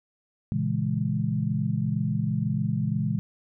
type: chord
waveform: sine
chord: A# half-diminished seventh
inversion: none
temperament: equal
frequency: 116.54 / 138.59 / 164.81 / 207.7 Hz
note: A#2 / C#3 / E3 / G#3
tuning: 0 / 0 / 0 / 0 cents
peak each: -29 dBFS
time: 0.52-3.19 s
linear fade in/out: 0 ms
effects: none